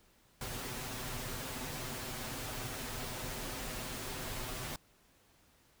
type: noise with comb filter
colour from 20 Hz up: pink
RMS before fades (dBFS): -41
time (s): 0.41-4.76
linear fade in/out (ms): 2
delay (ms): 7.9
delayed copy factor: +0.6
effects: pink hiss -67 dBFS RMS until 5.8 s